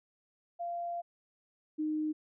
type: tone pair in turn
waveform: sine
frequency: 691 / 307.8 Hz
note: F5 / D#4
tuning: -19 / -19 cents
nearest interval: octave + major second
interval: 1400 cents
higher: first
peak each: -34 / -30 dBFS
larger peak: second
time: 0.59-1.02 / 1.78-2.13 s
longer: first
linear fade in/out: 20 ms
effects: none